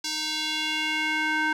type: tone with band-pass filter sweep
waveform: square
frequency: 310 Hz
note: D#4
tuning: 6 cents flat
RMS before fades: -27 dBFS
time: 0.04-1.53 s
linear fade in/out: 5 ms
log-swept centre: 5100 to 1500 Hz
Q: 2.1
effects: none